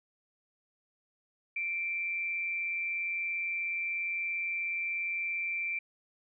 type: tone with amplitude modulation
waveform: sine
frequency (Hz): 2349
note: D7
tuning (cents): 0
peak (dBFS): -29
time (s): 1.56-5.79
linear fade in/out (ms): 5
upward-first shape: sine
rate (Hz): 177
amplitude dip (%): 40
effects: none